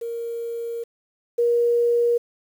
sine tone pair in turn, 466.2 / 474.3 Hz, A#4 / A#4, 0 / +30 cents, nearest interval unison, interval 30 cents, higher second, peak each -26 / -16 dBFS, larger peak second, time 0.01-0.84 / 1.38-2.18 s, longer first, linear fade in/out 10 ms, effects 8-bit

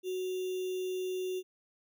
sine tone with sample-and-hold, 370 Hz, F#4, in tune, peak -32 dBFS, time 0.03-1.43 s, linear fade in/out 50 ms, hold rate 3150 Hz, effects none

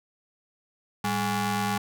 sawtooth ring-modulated tone, 311.1 Hz, D#4, in tune, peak -18 dBFS, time 1.04-1.78 s, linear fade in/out 5 ms, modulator 511 Hz, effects none

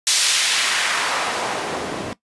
white noise with band-pass filter sweep, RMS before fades -21 dBFS, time 0.07-2.13 s, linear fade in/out 0 ms, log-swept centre 5200 to 250 Hz, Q 0.86, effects noise-tail reverb RT60 0.1 s tail -17 dB re dry + resampled to 24000 Hz

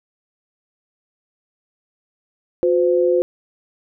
sine tone pair together, 359.6 / 512 Hz, F#4 / C5, -49 / -38 cents, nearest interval tritone, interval 611 cents, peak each -16 dBFS, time 2.63-3.22 s, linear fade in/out 0 ms, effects none

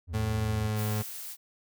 triangle tone with vibrato, 82.41 Hz, E2, in tune, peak -31 dBFS, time 0.07-0.71 s, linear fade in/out 50 ms, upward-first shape triangle, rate 12 Hz, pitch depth 180 cents each way
35% pulse tone with pitch glide, 109.4 to 106.59 Hz, A2 to G#2, -9 to +45 cents, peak -26 dBFS, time 0.13-1.03 s, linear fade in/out 20 ms, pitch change -46 cents, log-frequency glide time 0.38-0.87 s
blue noise, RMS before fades -40 dBFS, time 0.75-1.37 s, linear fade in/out 50 ms
effects none

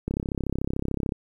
click train, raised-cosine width 3 ms, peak -14 dBFS, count 36, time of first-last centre 0.08-1.122 s, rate 33.6 Hz, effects 9-bit

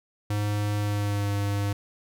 square tone with pitch glide, 103.8 to 101.2 Hz, G#2 to G#2, 0 to -44 cents, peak -25 dBFS, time 0.3-1.73 s, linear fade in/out 5 ms, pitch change -44 cents, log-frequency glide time 0.78-1.31 s, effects none

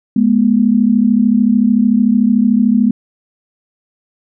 sine tone pair together, 209.5 / 243 Hz, G#3 / B3, +15 / -28 cents, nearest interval minor third, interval 257 cents, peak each -11 dBFS, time 0.16-2.91 s, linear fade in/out 5 ms, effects none

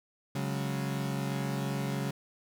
35% pulse chord, C# suspended fourth, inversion none, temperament equal, 138.59 / 185 / 207.7 Hz, C#3 / F#3 / G#3, 0 / 0 / 0 cents, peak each -31 / -36 / -36 dBFS, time 0.35-2.11 s, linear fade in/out 5 ms, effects none

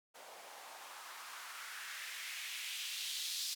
blue noise with band-pass filter sweep, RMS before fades -45 dBFS, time 0.14-3.55 s, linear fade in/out 20 ms, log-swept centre 590 to 4400 Hz, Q 2, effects none

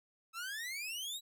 sawtooth exponential sweep, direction up, 1290 to 3951 Hz, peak -36 dBFS, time 0.33-1.21 s, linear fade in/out 50 ms, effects none

